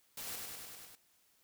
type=noise with echo; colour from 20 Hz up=white; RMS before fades=-44 dBFS; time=0.17-0.36 s; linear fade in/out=5 ms; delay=99 ms; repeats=6; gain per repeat=-2 dB; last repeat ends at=0.954 s; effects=white hiss -71 dBFS RMS until 1.43 s